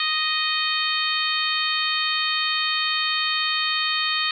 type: harmonic tone with a mistuned harmonic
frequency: 622.3 Hz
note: D#5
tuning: in tune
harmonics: 2 / 3 / 4 / 5 / 6 / 7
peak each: -28 / -28 / -28 / -28 / -28 / -28 dBFS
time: 0-4.31 s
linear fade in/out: 2 ms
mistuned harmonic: 6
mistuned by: -17 cents
effects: none